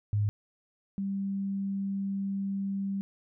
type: tone pair in turn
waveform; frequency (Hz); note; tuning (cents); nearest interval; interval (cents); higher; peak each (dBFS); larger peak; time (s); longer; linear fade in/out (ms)
sine; 103.83 / 196.46; G#2 / G3; 0 / +4; major seventh; 1104; second; -24 / -29; first; 0.13-0.29 / 0.98-3.01; second; 0
effects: none